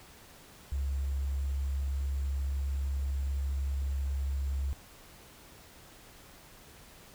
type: tone with sample-and-hold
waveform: sine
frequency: 68.6 Hz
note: C#2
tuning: 17 cents flat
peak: -29 dBFS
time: 0.72-4.73 s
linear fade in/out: 0 ms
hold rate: 7350 Hz
effects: pink hiss -54 dBFS RMS until 7.14 s